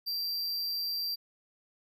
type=tone with amplitude modulation; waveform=square; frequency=4713 Hz; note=D8; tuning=5 cents sharp; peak=-30 dBFS; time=0.06-1.16 s; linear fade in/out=20 ms; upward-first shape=sine; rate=169 Hz; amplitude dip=35%; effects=none